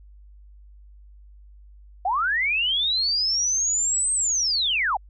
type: linear two-way sweep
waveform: sine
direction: up then down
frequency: 698.5 to 8370 to 698.5 Hz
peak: -20 dBFS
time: 2.05-4.97 s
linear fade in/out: 5 ms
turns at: 4.13 s
effects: added 50 Hz sine -45 dBFS peak until 5.09 s